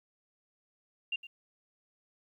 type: tone with echo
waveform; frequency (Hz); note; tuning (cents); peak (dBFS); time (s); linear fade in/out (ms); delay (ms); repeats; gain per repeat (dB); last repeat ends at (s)
sine; 2782; F7; -7; -30; 1.12-1.16; 5; 110; 1; -14; 1.27
effects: 12-bit